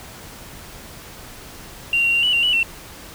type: tone with pitch steps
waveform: sine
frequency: 2768 / 2752 / 2770 / 2955 / 2769 / 2950 / 2708 Hz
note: F7 / F7 / F7 / F#7 / F7 / F#7 / E7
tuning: -16 / -26 / -15 / -3 / -15 / -6 / +46 cents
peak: -14 dBFS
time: 1.93-2.63 s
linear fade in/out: 2 ms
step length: 100 ms
effects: tanh soft clip ceiling -10 dBFS + pink hiss -39 dBFS RMS until 3.14 s